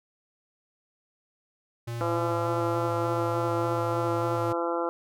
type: tone with vibrato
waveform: square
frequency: 114.8 Hz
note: A#2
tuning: 26 cents flat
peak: -32 dBFS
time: 1.87-4.53 s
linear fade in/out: 10 ms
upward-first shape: square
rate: 3.4 Hz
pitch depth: 41 cents each way
type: harmonic tone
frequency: 169.9 Hz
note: F3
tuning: 47 cents flat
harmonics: 2 / 3 / 4 / 5 / 6 / 7 / 8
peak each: -31 / -30 / -35 / -35 / -36 / -38 / -35 dBFS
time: 2.01-4.89 s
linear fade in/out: 0 ms
effects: none